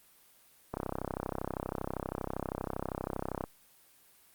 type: click train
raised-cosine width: 1 ms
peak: -19 dBFS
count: 89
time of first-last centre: 0.74-3.439 s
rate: 32.6 Hz
effects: white hiss -62 dBFS RMS until 4.34 s + Opus 32 kbps